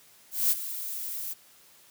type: noise with ADSR envelope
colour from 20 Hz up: violet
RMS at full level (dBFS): -22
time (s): 0.31-1.34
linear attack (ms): 200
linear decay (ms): 31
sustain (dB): -13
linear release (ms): 15
effects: white hiss -57 dBFS RMS until 1.9 s + high-pass 80 Hz 12 dB/octave